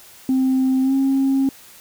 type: tone with pitch glide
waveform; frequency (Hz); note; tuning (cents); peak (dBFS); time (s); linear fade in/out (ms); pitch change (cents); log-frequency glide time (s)
sine; 261.6 to 270; C4 to C#4; 0 to -45; -13; 0.29-1.49; 2; +55; 0.82-0.93
effects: tanh soft clip ceiling -12 dBFS + white hiss -45 dBFS RMS until 1.8 s